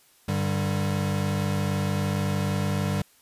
square tone cluster, 98.1 / 148.9 / 195.4 Hz, G2 / D3 / G3, +2 / +24 / -5 cents, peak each -29 dBFS, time 0.28-3.02 s, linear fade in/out 5 ms, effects white hiss -59 dBFS RMS until 3.21 s + resampled to 32000 Hz

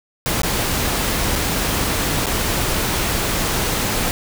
pink noise with dropouts, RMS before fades -20 dBFS, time 0.26-4.11 s, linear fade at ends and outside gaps 0 ms, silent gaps 0.418-0.433 / 1.355-1.359 / 2.259-2.267 s, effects none

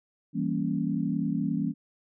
sine chord, E diminished seventh, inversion none, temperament equal, 164.81 / 196 / 233.1 / 277.2 Hz, E3 / G3 / Bb3 / Db4, 0 / 0 / 0 / 0 cents, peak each -31 dBFS, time 0.33-1.74 s, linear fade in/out 50 ms, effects none

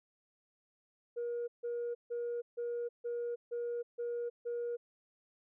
sine tone bursts, 476.1 Hz, A#4, 37 cents sharp, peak -33 dBFS, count 8, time 1.16-4.77 s, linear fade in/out 20 ms, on 320 ms, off 150 ms, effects tanh soft clip ceiling -32 dBFS

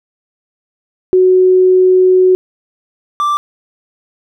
sine / triangle tone pair in turn, 370 / 1174.7 Hz, F#4 / D6, 0 / 0 cents, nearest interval octave + minor sixth, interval 2000 cents, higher second, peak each -5 / -9 dBFS, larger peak first, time 1.13-2.35 / 3.2-3.37 s, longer first, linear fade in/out 0 ms, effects none

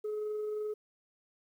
sine tone with amplitude modulation, 424.5 Hz, G#4, 38 cents sharp, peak -30 dBFS, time 0.04-0.74 s, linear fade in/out 10 ms, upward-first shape sine, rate 23 Hz, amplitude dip 25%, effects tanh soft clip ceiling -31 dBFS + 11-bit

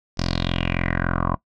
10% pulse tone with low-pass filter sweep, 43.55 Hz, F1, 4 cents flat, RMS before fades -23 dBFS, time 0.17-1.36 s, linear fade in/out 20 ms, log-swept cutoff 5400 to 1000 Hz, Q 5.4, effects noise-tail reverb RT60 0.1 s tail -19 dB re dry

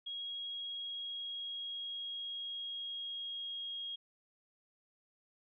sine tone with pitch glide, 3296 to 3269 Hz, G#7 to G#7, -14 to -28 cents, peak -39 dBFS, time 0.06-3.96 s, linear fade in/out 10 ms, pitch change -14 cents, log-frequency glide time 0.44-3.76 s, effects none

